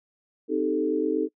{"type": "chord", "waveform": "sine", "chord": "A half-diminished seventh", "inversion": "first", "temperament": "equal", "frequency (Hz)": [261.6, 311.1, 392, 440], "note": ["C4", "Eb4", "G4", "A4"], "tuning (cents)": [0, 0, 0, 0], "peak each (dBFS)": [-31, -26, -30, -26], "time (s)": [0.48, 1.29], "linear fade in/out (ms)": 50, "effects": ["noise-tail reverb RT60 0.1 s tail -24 dB re dry"]}